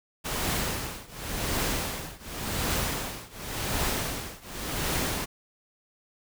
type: noise with tremolo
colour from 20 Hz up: pink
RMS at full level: -27 dBFS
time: 0.24-5.26 s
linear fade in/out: 20 ms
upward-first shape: triangle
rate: 0.9 Hz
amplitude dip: 95%
effects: none